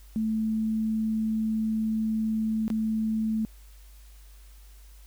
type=tone with dropouts; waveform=sine; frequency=219.6 Hz; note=A3; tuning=3 cents flat; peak=-24 dBFS; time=0.16-3.45 s; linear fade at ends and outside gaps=0 ms; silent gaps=2.68-2.702 s; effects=added 50 Hz sine -47 dBFS peak until 5.06 s + white hiss -59 dBFS RMS until 5.06 s